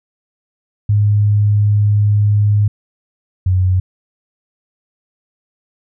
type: tone pair in turn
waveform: sine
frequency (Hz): 103.83 / 92.5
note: G#2 / F#2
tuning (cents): 0 / 0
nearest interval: major second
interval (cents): 200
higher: first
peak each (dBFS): -9 / -10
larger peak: first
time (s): 0.89-2.68 / 3.46-3.8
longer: first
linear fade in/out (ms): 5
effects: none